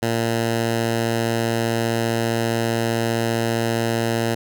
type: tone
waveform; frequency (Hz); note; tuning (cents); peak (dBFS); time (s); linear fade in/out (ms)
10% pulse; 115.2; A#2; -20; -11; 0.02-4.35; 10
effects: none